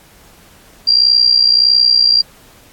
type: tone with amplitude modulation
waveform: sine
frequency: 4751 Hz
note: D8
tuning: 19 cents sharp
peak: -4 dBFS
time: 0.87-2.22 s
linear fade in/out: 10 ms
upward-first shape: sine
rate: 61.6 Hz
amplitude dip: 75%
effects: pink hiss -45 dBFS RMS until 2.72 s + AAC 64 kbps